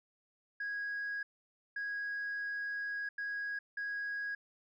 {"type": "tone bursts at uneven times", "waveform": "sine", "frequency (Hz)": 1651, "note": "G#6", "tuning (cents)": -11, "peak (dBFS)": -34, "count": 4, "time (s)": [[0.6, 1.23], [1.76, 3.09], [3.18, 3.59], [3.77, 4.35]], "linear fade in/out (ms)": 5, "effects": ["tanh soft clip ceiling -33 dBFS"]}